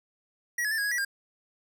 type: tone with pitch steps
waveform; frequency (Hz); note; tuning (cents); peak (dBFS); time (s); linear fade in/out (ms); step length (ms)
square; 1914 / 1699 / 1778 / 1649 / 1667 / 1940 / 1608; A#6 / G#6 / A6 / G#6 / G#6 / B6 / G6; +45 / +39 / +18 / -13 / +6 / -31 / +44; -27; 0.58-1.049; 5; 67
effects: none